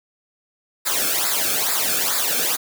white noise with flanger, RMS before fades -21 dBFS, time 0.85-2.57 s, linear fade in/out 20 ms, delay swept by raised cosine 0.33 to 1.05 ms, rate 2.3 Hz, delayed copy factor -0.8, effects none

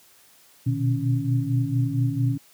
sine tone cluster, 121.1 / 125.5 / 152.7 / 277.7 Hz, B2 / B2 / D#3 / C#4, -34 / +28 / -32 / +3 cents, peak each -23 / -24 / -30 / -28 dBFS, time 0.66-2.38 s, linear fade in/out 10 ms, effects white hiss -55 dBFS RMS until 2.53 s + high-pass 80 Hz 12 dB/octave

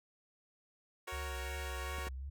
10% pulse chord, F# major, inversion none, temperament equal, 370 / 466.2 / 554.4 Hz, F#4 / A#4 / C#5, 0 / 0 / 0 cents, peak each -38 dBFS, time 1.07-2.09 s, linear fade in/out 10 ms
sine tone with vibrato, 68 Hz, C#2, 33 cents flat, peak -40 dBFS, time 1.12-2.3 s, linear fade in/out 10 ms, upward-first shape sine, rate 2.7 Hz, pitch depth 81 cents each way
clicks, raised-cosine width 2 ms, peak -35 dBFS, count 2, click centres 1.985 / 2.07 s
effects none

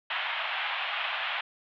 white band-pass noise, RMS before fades -32 dBFS, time 0.1-1.41 s, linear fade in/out 5 ms, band 660 to 3300 Hz, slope 48 dB/octave, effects none

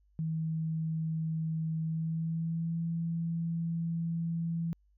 sine tone with pitch glide, 160 to 166.51 Hz, D#3 to E3, +49 to +18 cents, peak -30 dBFS, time 0.19-4.73 s, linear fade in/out 0 ms, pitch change +69 cents, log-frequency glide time 1.82-2.81 s, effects added 50 Hz sine -64 dBFS peak until 4.97 s

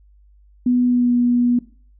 sine tone with pitch glide, 246.9 to 242.9 Hz, B3 to B3, 0 to -29 cents, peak -13 dBFS, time 0.66-1.59 s, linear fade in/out 5 ms, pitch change -29 cents, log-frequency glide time 0.85-1.13 s, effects noise-tail reverb RT60 0.4 s tail -18 dB re dry + added 50 Hz sine -48 dBFS peak until 1.99 s

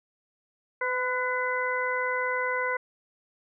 harmonic tone with a mistuned harmonic, 505 Hz, B4, 39 cents sharp, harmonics 1 / 2 / 3 / 4, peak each -31 / -31 / -31 / -31 dBFS, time 0.81-2.77 s, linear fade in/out 5 ms, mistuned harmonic 3, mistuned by -38 cents, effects none

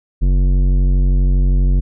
sine tone with tanh clipping, 46.25 Hz, F#1, in tune, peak -12 dBFS, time 0.21-1.81 s, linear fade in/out 20 ms, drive 13 dB, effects none

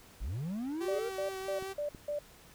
triangle linear sweep, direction up, 36.71 to 480 Hz, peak -32 dBFS, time 0.2-1.1 s, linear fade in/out 20 ms
sawtooth tone with vibrato, 383.5 Hz, G4, 38 cents flat, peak -34 dBFS, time 0.8-1.74 s, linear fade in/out 20 ms, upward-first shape sine, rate 4.7 Hz, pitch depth 19 cents each way
sine tone bursts, 587.3 Hz, D5, in tune, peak -32 dBFS, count 5, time 0.88-2.19 s, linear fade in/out 5 ms, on 110 ms, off 190 ms
clicks, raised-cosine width 3 ms, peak -33 dBFS, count 2, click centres 1.625 / 1.948 s
effects pink hiss -57 dBFS RMS until 2.54 s

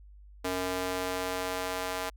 square tone with high-pass filter sweep, 92 Hz, F#2, 9 cents flat, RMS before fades -33 dBFS, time 0.44-2.1 s, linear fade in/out 10 ms, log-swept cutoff 370 to 660 Hz, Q 1, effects added 50 Hz sine -49 dBFS peak until 2.16 s

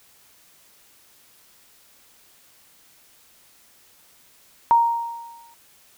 sine tone with exponential decay, 932.3 Hz, A#5, in tune, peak -10 dBFS, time 4.71-5.54 s, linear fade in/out 0 ms, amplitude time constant 180 ms, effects white hiss -55 dBFS RMS until 5.97 s

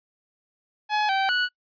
sawtooth tone with pitch steps, 845 / 775 / 1473 Hz, G#5 / G5 / F#6, +30 / -20 / -8 cents, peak -17 dBFS, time 0.89-1.49 s, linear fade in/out 50 ms, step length 200 ms, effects noise-tail reverb RT60 0.1 s tail -25 dB re dry + resampled to 11025 Hz

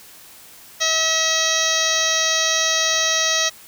harmonic tone with a mistuned harmonic, 643 Hz, E5, 43 cents flat, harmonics 1 / 2 / 3 / 4 / 5 / 6 / 7 / 8 / 9 / 10, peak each -27 / -28 / -24 / -29 / -27 / -23 / -29 / -29 / -23 / -26 dBFS, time 0.8-3.5 s, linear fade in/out 20 ms, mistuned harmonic 8, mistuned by +31 cents, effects white hiss -44 dBFS RMS until 3.67 s

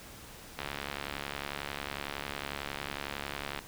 click train, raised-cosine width 0.3 ms, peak -19 dBFS, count 214, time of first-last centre 0.59-3.59 s, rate 71 Hz, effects pink hiss -49 dBFS RMS until 3.67 s

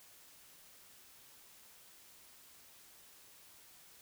silence, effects white hiss -60 dBFS RMS until 4.01 s

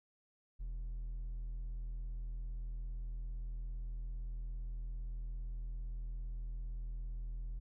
sine tone with hard clipping, 41.2 Hz, E1, in tune, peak -40 dBFS, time 0.59-7.6 s, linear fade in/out 20 ms, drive 3 dB, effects none

